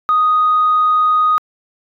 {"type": "tone", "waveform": "sine", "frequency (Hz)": 1244.5, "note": "D#6", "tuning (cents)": 0, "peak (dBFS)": -9, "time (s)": [0.09, 1.38], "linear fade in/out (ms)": 0, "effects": ["tanh soft clip ceiling -6 dBFS"]}